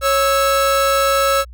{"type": "tone pair together", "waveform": "45% pulse", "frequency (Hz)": [550.8, 1310], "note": ["C#5", "E6"], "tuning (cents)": [-11, -11], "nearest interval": "octave + minor third", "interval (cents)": 1500, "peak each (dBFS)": -16, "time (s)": [0.01, 1.45], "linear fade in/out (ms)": 50, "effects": ["added 60 Hz sine -34 dBFS peak until 1.53 s"]}